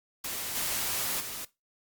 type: noise with level steps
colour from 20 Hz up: white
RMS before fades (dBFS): -35 / -31 / -38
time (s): 0.24-1.45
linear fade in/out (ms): 5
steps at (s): 0.55 / 1.2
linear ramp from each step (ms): 5
effects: noise-tail reverb RT60 0.2 s tail -18 dB re dry + Opus 48 kbps